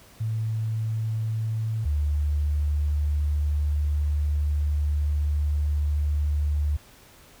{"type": "tone pair in turn", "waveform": "sine", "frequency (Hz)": [110.7, 73.88], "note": ["A2", "D2"], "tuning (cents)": [11, 11], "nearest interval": "perfect fifth", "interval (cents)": 700, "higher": "first", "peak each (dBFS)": [-24, -21], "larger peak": "second", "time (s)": [[0.2, 1.85], [1.85, 6.77]], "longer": "second", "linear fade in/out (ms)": 10, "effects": ["pink hiss -52 dBFS RMS until 7.4 s"]}